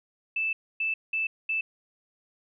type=tone bursts at uneven times; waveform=sine; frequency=2637 Hz; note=E7; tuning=in tune; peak=-25 dBFS; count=4; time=0.36-0.53 / 0.8-0.94 / 1.13-1.27 / 1.49-1.61 s; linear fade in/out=5 ms; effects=none